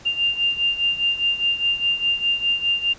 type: beating tone pair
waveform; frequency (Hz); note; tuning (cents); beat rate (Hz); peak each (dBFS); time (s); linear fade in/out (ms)
sine; 2794 / 2798.9; F7 / F7; 0 / +3; 4.9; -20 / -24; 0.05-2.94; 20
effects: pink hiss -45 dBFS RMS until 2.98 s + resampled to 16000 Hz